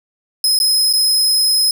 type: tone with dropouts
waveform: sawtooth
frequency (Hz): 5110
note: D#8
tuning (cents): +45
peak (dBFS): -9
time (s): 0.44-1.71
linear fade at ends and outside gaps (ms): 2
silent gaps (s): 0.59-0.6 / 0.929-0.935
effects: none